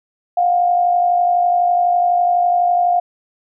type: tone pair together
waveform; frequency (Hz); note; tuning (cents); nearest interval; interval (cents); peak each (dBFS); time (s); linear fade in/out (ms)
sine; 708 / 760; F5 / F#5; +23 / +46; minor second; 123; -12 / -23; 0.37-3; 5
effects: none